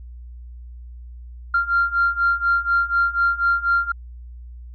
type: beating tone pair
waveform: sine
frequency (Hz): 1386 / 1390.1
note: F6 / F6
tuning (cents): -14 / -8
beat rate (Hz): 4.1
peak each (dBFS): -20 / -18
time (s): 1.54-3.92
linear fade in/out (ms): 5
effects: tanh soft clip ceiling -10 dBFS + added 60 Hz sine -35 dBFS peak until 4.74 s